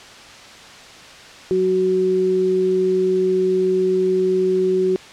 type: tone pair together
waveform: sine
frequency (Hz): 185 / 372.4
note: F#3 / F#4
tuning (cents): 0 / +11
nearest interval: octave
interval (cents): 1211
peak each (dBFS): -25 / -15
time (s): 1.51-4.96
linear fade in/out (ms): 0
effects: white hiss -40 dBFS RMS until 5.12 s + low-pass 5000 Hz 12 dB/octave